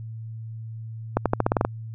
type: accelerating click train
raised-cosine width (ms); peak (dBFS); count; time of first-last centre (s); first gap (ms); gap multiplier
1; -5; 9; 1.17-1.65; 87; 0.89
effects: added 112 Hz sine -33 dBFS peak until 1.94 s

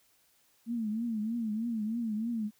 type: tone with vibrato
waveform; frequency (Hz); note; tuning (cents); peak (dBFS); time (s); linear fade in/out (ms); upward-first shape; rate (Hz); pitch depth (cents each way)
sine; 223.8; A3; +30; -30; 0.66-2.51; 50; triangle; 3.2; 130
effects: white hiss -68 dBFS RMS until 2.59 s

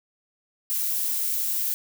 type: noise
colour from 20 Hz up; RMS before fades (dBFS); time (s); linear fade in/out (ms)
violet; -26; 0.7-1.74; 0
effects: none

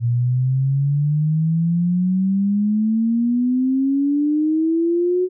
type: exponential sweep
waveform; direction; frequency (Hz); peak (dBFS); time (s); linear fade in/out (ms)
sine; up; 116.9 to 370; -15; 0-5.29; 50
effects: none

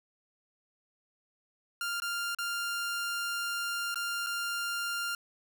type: tone with dropouts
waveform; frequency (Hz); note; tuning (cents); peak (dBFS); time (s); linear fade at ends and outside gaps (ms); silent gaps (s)
sawtooth; 1396.9; F6; 0; -28; 1.81-5.15; 2; 2.001-2.02 / 2.348-2.386 / 3.944-3.957 / 4.264-4.268
effects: none

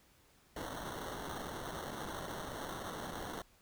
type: noise with sample-and-hold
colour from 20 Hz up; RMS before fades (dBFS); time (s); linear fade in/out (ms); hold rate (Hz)
violet; -43; 0.56-3.42; 5; 2450
effects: pink hiss -67 dBFS RMS until 3.61 s

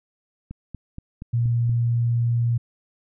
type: click train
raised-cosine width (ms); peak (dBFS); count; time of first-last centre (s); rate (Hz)
5; -22; 6; 0.51-1.695; 4.22
type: tone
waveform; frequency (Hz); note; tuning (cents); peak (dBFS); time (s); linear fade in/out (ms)
sine; 118.2; A#2; +24; -18; 1.33-2.58; 10
effects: none

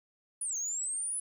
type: linear two-way sweep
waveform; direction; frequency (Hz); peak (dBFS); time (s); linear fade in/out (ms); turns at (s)
sine; down then up; 10130 to 6272 to 10130; -30; 0.41-1.2; 5; 0.57
effects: tanh soft clip ceiling -30 dBFS + 11-bit

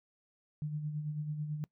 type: tone with tremolo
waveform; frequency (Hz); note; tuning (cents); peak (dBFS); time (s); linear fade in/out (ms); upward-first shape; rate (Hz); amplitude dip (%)
sine; 150.7; D3; +45; -32; 0.62-1.64; 0; sine; 9.1; 50
effects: noise-tail reverb RT60 0.1 s tail -23 dB re dry

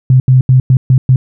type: tone bursts at uneven times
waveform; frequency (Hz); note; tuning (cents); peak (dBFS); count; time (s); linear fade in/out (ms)
sine; 129.1; C3; -23; -3; 6; 0.1-0.2 / 0.28-0.41 / 0.49-0.6 / 0.7-0.77 / 0.9-0.98 / 1.09-1.16; 2
effects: none

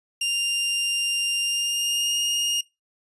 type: tone with pitch glide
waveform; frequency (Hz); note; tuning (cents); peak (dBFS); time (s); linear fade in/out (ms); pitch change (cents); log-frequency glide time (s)
sawtooth; 2794 to 2844; F7 to F7; 0 to +31; -19; 0.21-2.61; 5; +31; 1.41-2.18
effects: noise-tail reverb RT60 0.2 s tail -19 dB re dry + resampled to 24000 Hz

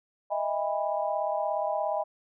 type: chord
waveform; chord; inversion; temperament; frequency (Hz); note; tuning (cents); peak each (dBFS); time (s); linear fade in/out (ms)
sine; E major seventh; third; equal with one note detuned; 622.3 / 659.3 / 810.2 / 987.8; D#5 / E5 / G#5 / B5; 0 / 0 / -43 / 0; -30 / -33 / -31 / -35; 0.3-2.04; 20
effects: none

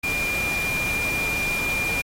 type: tone in noise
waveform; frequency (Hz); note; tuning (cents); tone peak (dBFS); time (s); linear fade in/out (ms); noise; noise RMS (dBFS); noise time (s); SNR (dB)
sine; 2402; D7; +38; -23; 0.03-2.02; 10; pink; -31; 0.03-2.02; +5
effects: AAC 48 kbps

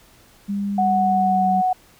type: tone with pitch glide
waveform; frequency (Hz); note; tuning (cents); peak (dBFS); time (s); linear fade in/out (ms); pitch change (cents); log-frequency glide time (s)
sine; 201 to 190.93; G3 to G3; +44 to -45; -21; 0.48-1.62; 20; -89; 0.76-1.48
type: tone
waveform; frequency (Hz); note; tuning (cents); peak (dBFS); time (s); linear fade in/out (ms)
sine; 740; F#5; 0; -16; 0.78-1.73; 5
effects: pink hiss -52 dBFS RMS until 1.99 s

